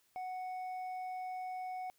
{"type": "tone with hard clipping", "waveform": "sine", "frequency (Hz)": 740, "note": "F#5", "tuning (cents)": 0, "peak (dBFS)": -40, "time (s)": [0.16, 1.9], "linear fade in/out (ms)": 0, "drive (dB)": 4, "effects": ["white hiss -73 dBFS RMS until 1.98 s"]}